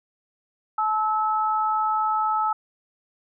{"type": "tone pair together", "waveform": "sine", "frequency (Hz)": [864, 1299.8], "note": ["A5", "E6"], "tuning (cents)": [-32, -25], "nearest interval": "perfect fifth", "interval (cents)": 707, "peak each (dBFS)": -23, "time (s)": [0.78, 2.53], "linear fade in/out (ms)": 5, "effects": []}